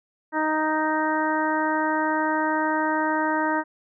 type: harmonic tone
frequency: 311.1 Hz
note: D#4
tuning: in tune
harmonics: 1 / 2 / 3 / 4 / 5 / 6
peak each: -26 / -29 / -25 / -32 / -29 / -32 dBFS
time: 0.32-3.64 s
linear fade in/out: 50 ms
effects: none